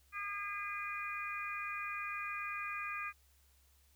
harmonic tone, 406.4 Hz, G#4, 38 cents flat, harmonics 3 / 4 / 5 / 6, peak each -42 / -46 / -47 / -42 dBFS, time 0.12-3.13 s, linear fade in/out 50 ms, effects added 68 Hz sine -67 dBFS peak until 3.95 s + white hiss -71 dBFS RMS until 3.95 s

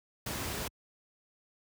pink noise, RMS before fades -36 dBFS, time 0.26-0.68 s, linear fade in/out 5 ms, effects high-pass 60 Hz 12 dB/octave

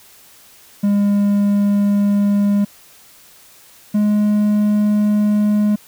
triangle tone pair in turn, 203 / 208.9 Hz, G#3 / G#3, -39 / +10 cents, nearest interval unison, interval 49 cents, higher second, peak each -10 dBFS, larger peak neither, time 0.83-2.65 / 3.94-5.76 s, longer neither, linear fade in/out 10 ms, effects white hiss -46 dBFS RMS until 5.87 s

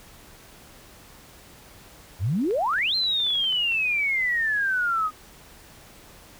sine exponential two-way sweep, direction up then down, 79.4 to 4186 to 1232 Hz, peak -21 dBFS, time 2.19-5.11 s, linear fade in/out 50 ms, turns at 2.95 s
clicks, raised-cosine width 0.3 ms, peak -27 dBFS, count 11, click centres 2.509 / 2.736 / 2.786 / 3.035 / 3.202 / 3.267 / 3.305 / 3.355 / 3.442 / 3.526 / 3.721 s
effects pink hiss -49 dBFS RMS until 6.39 s

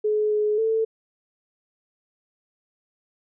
sine tone with pitch steps, 425 / 422.3 / 444.8 Hz, G#4 / G#4 / A4, +40 / +29 / +19 cents, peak -19 dBFS, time 0.04-0.85 s, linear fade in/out 10 ms, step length 270 ms, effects none

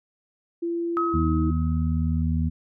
sine tone with pitch glide, 339.7 to 317 Hz, F4 to D#4, -48 to +32 cents, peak -24 dBFS, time 0.62-1.51 s, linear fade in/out 10 ms, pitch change -120 cents, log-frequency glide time 1.07-1.28 s
sine tone with exponential decay, 1275 Hz, D#6, 42 cents sharp, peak -21 dBFS, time 0.97-2.22 s, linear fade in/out 0 ms, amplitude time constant 270 ms
harmonic tone, 79.8 Hz, D#2, 44 cents sharp, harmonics 1 / 2 / 3, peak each -23 / -26 / -28 dBFS, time 1.13-2.5 s, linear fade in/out 20 ms
effects none

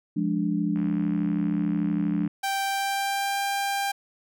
sine chord, D diminished, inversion first, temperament equal with one note detuned, 174.61 / 207.7 / 292.8 Hz, F3 / Ab3 / D4, 0 / 0 / -5 cents, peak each -27 dBFS, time 0.16-2.28 s, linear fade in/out 10 ms
click train, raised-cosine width 0.5 ms, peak -29 dBFS, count 110, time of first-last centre 0.76-2.276 s, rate 71.9 Hz
sawtooth tone with pitch glide, 784 to 795.4 Hz, G5 to G5, 0 to +25 cents, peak -21 dBFS, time 2.43-3.92 s, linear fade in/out 10 ms, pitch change +25 cents, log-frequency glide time 2.62-3.4 s
effects none

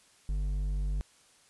sine tone with hard clipping, 49.16 Hz, G1, 6 cents sharp, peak -30 dBFS, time 0.29-1.01 s, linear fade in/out 0 ms, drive 6 dB, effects white hiss -62 dBFS RMS until 1.49 s + resampled to 24000 Hz

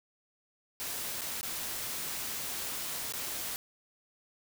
white noise with dropouts, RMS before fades -37 dBFS, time 0.8-3.56 s, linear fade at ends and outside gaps 0 ms, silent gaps 1.21-1.217 / 1.411-1.43 / 3.123-3.137 s, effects none

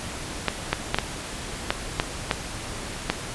clicks, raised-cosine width 0.3 ms, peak -4 dBFS, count 8, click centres 0.483 / 0.73 / 0.945 / 0.986 / 1.705 / 1.999 / 2.312 / 3.1 s, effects pink hiss -34 dBFS RMS until 3.34 s + resampled to 24000 Hz

